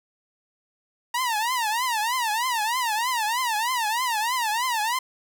sawtooth tone with vibrato, 932.3 Hz, A#5, in tune, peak -19 dBFS, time 1.14-4.99 s, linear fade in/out 5 ms, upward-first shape triangle, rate 3.2 Hz, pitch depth 210 cents each way, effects none

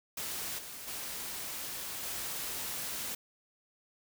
white noise with level steps, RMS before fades -38 / -45 / -40 / -38 dBFS, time 0.17-3.15 s, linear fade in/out 5 ms, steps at 0.58 / 0.87 / 2.03 s, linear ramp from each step 10 ms, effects none

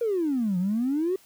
triangle exponential two-way sweep, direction down then up, 485.3 to 174.61 to 388.5 Hz, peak -19 dBFS, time 0.01-1.16 s, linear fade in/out 5 ms, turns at 0.58 s, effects tanh soft clip ceiling -20 dBFS + white hiss -57 dBFS RMS until 1.25 s

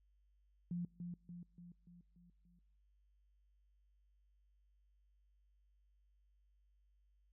sine tone with echo, 174.61 Hz, F3, in tune, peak -38 dBFS, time 0.71-0.85 s, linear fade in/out 2 ms, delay 290 ms, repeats 6, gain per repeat -5 dB, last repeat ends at 2.59 s, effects noise-tail reverb RT60 0.9 s tail -25 dB re dry + added 50 Hz sine -70 dBFS peak until 7.32 s

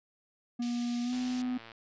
triangle tone with pitch glide, 240.1 to 251 Hz, B3 to B3, -49 to +28 cents, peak -28 dBFS, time 0.59-1.58 s, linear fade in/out 10 ms, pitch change +77 cents, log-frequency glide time 1.03-1.14 s
white band-pass noise, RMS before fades -48 dBFS, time 0.62-1.42 s, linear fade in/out 2 ms, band 2200 to 6200 Hz, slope 24 dB/octave
click train, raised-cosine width 0.3 ms, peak -32 dBFS, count 68, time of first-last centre 1.13-1.718 s, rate 114 Hz
effects resampled to 16000 Hz

